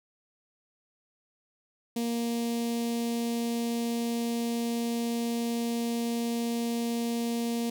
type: tone with notch filter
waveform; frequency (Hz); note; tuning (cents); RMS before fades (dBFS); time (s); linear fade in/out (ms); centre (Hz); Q
sawtooth; 234.1; A#3; +8; -30; 1.96-7.7; 5; 1400; 0.52
effects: none